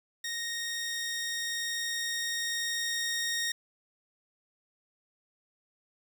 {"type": "tone with level ramp", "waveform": "15% pulse", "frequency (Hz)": 1861, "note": "A#6", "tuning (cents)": -3, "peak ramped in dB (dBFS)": [-27, -23], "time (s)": [0.24, 3.52], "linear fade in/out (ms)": 5, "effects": ["9-bit"]}